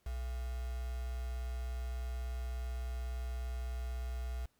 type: tone with quantisation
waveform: sine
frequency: 61.74 Hz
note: B1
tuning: in tune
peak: -36 dBFS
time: 0.06-4.46 s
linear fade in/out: 5 ms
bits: 8
effects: pink hiss -75 dBFS RMS until 4.59 s